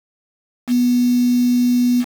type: tone with quantisation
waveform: sine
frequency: 245.3 Hz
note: B3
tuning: 12 cents flat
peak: -12 dBFS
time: 0.67-2.05 s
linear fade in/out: 50 ms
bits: 5
effects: none